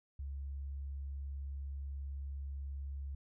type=tone; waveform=sine; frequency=69.3 Hz; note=C#2; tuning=in tune; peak=-39 dBFS; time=0.19-3.15 s; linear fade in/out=5 ms; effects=none